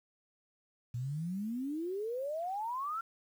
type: exponential sweep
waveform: sine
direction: up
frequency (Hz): 116.4 to 1378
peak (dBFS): -34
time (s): 0.94-3.01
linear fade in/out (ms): 5
effects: 10-bit